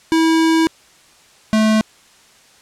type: tone pair in turn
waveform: square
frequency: 324.4 / 217.4 Hz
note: E4 / A3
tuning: -28 / -21 cents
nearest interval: perfect fifth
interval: 693 cents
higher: first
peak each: -12 dBFS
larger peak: neither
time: 0.12-0.67 / 1.53-1.81 s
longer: first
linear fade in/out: 0 ms
effects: white hiss -49 dBFS RMS until 2.61 s + low-pass 8000 Hz 12 dB/octave